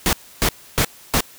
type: noise bursts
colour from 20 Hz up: pink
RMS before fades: -17 dBFS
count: 4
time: 0.06-1.206 s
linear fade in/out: 0 ms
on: 69 ms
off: 290 ms
effects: white hiss -45 dBFS RMS until 1.38 s